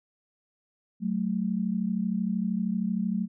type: tone pair together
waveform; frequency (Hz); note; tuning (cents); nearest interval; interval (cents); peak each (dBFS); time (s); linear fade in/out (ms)
sine; 187.05 / 220; F#3 / A3; +19 / 0; minor third; 281; -28; 1-3.28; 50
effects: none